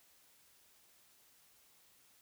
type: silence
effects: white hiss -67 dBFS RMS until 2.21 s